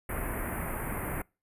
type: band-stop noise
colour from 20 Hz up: pink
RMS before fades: -34 dBFS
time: 0.09-1.22 s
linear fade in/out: 5 ms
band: 2300 to 9900 Hz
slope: 48 dB/octave
effects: noise-tail reverb RT60 0.3 s tail -26 dB re dry + resampled to 32000 Hz